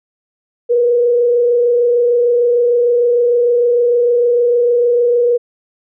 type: tone with frequency modulation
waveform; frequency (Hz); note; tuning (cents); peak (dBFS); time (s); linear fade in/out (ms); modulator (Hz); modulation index
sine; 481; B4; -46; -9; 0.69-5.38; 20; 26.6; 0.39
effects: none